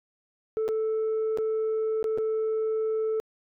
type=tone with dropouts; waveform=sine; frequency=439.3 Hz; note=A4; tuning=3 cents flat; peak=-22 dBFS; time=0.57-3.2 s; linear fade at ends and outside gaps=0 ms; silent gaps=0.68-0.688 / 1.374-1.385 / 2.028-2.042 / 2.176-2.184 s; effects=tanh soft clip ceiling -23 dBFS